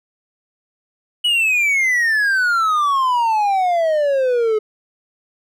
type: exponential sweep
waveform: triangle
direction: down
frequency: 2960 to 423.3 Hz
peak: -12 dBFS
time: 1.24-4.59 s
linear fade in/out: 10 ms
effects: none